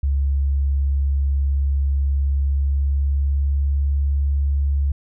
sine tone with pitch glide, 69.3 to 70.23 Hz, C#2 to C#2, 0 to +23 cents, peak -16 dBFS, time 0.03-4.92 s, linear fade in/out 5 ms, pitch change +23 cents, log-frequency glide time 2.36-3.88 s, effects none

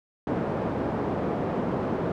pink band-pass noise, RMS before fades -28 dBFS, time 0.27-2.12 s, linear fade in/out 2 ms, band 160 to 740 Hz, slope 12 dB/octave, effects none

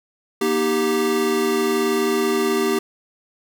square chord, Eb major, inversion second, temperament equal with one note detuned, 238.9 / 311.1 / 392 Hz, Bb3 / Eb4 / G4, +43 / 0 / 0 cents, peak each -25 / -26 / -20 dBFS, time 0.41-2.79 s, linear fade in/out 5 ms, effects none

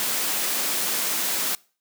white high-pass noise, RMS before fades -25 dBFS, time 0-1.55 s, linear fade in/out 0 ms, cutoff 170 Hz, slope 24 dB/octave, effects noise-tail reverb RT60 0.4 s tail -24 dB re dry

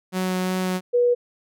sawtooth tone with vibrato, 184.8 Hz, F#3, 2 cents flat, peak -18 dBFS, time 0.12-0.81 s, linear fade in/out 50 ms, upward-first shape sine, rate 2.8 Hz, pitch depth 8 cents each way
sine tone, 485.6 Hz, B4, 29 cents flat, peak -15 dBFS, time 0.93-1.15 s, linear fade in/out 20 ms
effects none

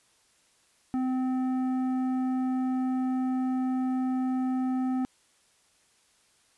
sine tone with tanh clipping, 257.4 Hz, C4, 28 cents flat, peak -27 dBFS, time 0.94-5.05 s, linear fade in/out 0 ms, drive 10 dB, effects white hiss -65 dBFS RMS until 6.57 s + resampled to 24000 Hz

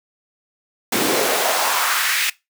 pink noise with high-pass filter sweep, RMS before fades -19 dBFS, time 0.92-2.3 s, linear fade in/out 5 ms, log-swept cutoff 260 to 2300 Hz, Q 2.1, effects noise-tail reverb RT60 0.2 s tail -20 dB re dry

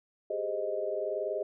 sine chord, Ab major seventh, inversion third, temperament equal with one note detuned, 394.7 / 415.3 / 523.3 / 622.3 Hz, G4 / Ab4 / C5 / Eb5, +12 / 0 / 0 / 0 cents, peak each -37 / -37 / -37 / -33 dBFS, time 0.3-1.43 s, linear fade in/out 5 ms, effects none

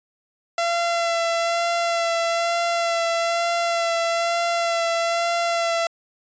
sawtooth tone with vibrato, 678 Hz, E5, 49 cents sharp, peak -16 dBFS, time 0.58-5.87 s, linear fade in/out 2 ms, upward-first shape sine, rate 1.1 Hz, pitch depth 16 cents each way, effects resampled to 16000 Hz

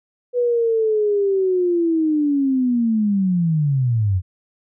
sine linear sweep, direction down, 493.9 to 87.31 Hz, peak -15 dBFS, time 0.33-4.22 s, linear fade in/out 50 ms, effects none

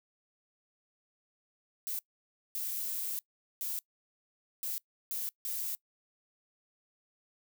violet noise bursts at uneven times, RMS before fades -36 dBFS, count 6, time 1.87-1.99 / 2.55-3.19 / 3.61-3.79 / 4.63-4.78 / 5.11-5.29 / 5.45-5.75 s, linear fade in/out 0 ms, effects noise-tail reverb RT60 0.1 s tail -23 dB re dry

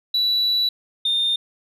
sine tone pair in turn, 3942 / 3631 Hz, B7 / A#7, -4 / -46 cents, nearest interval minor second, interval 142 cents, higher first, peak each -15 / -16 dBFS, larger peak first, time 0.14-0.69 / 1.05-1.36 s, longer first, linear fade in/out 5 ms, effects tanh soft clip ceiling -15 dBFS

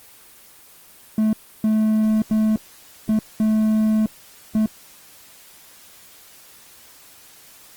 triangle tone bursts at uneven times, 217 Hz, A3, 24 cents flat, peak -13 dBFS, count 6, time 1.18-1.33 / 1.64-2.22 / 2.31-2.56 / 3.09-3.19 / 3.4-4.06 / 4.55-4.66 s, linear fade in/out 2 ms, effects white hiss -47 dBFS RMS until 7.76 s + Opus 24 kbps

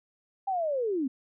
sine linear sweep, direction down, 800 to 246.9 Hz, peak -26 dBFS, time 0.47-1.08 s, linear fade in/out 10 ms, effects none

